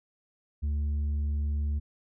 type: tone with tanh clipping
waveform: sine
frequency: 73.42 Hz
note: D2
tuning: in tune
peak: -27 dBFS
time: 0.62-1.8 s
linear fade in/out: 20 ms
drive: 4 dB
effects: none